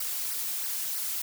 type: noise with flanger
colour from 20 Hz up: blue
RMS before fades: -32 dBFS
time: 0-1.22 s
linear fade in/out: 5 ms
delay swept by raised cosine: 0.27 to 4.27 ms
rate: 3.1 Hz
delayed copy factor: -1
effects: none